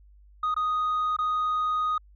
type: tone with dropouts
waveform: sine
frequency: 1244.5 Hz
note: D#6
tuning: in tune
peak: -21 dBFS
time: 0.43-1.98 s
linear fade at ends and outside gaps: 5 ms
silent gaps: 0.543-0.564 / 1.166-1.187 s
effects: tanh soft clip ceiling -22 dBFS + added 50 Hz sine -51 dBFS peak until 2.15 s